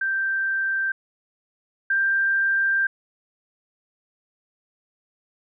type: tone pair in turn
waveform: sine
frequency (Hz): 1568 / 1581.6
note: G6 / G6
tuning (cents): 0 / +15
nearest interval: unison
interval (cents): 15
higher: second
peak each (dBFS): -21 / -18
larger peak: second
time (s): 0.01-0.92 / 1.9-2.87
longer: second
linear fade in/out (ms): 5
effects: none